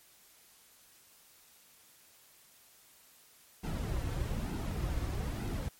brown noise with flanger, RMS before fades -35 dBFS, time 3.63-5.69 s, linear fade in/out 10 ms, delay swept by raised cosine 1.7 to 5 ms, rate 1.1 Hz, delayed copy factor -0.55, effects white hiss -61 dBFS RMS until 5.79 s + MP3 64 kbps

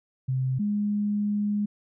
sine tone pair in turn, 130.3 / 206.8 Hz, C3 / G#3, -7 / -7 cents, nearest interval minor sixth, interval 800 cents, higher second, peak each -23 / -23 dBFS, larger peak neither, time 0.28-0.59 / 0.59-1.66 s, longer second, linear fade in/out 10 ms, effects none

